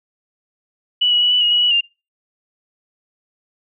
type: tone with pitch steps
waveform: sine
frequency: 2954 / 2918 / 2941 / 2970 / 2882 / 2920 / 2938 / 2800 Hz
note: F#7 / F#7 / F#7 / F#7 / F#7 / F#7 / F#7 / F7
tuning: -3 / -25 / -11 / +6 / -46 / -24 / -13 / +4 cents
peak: -12 dBFS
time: 1.01-1.81 s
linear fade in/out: 10 ms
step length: 100 ms
effects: noise-tail reverb RT60 0.3 s tail -26 dB re dry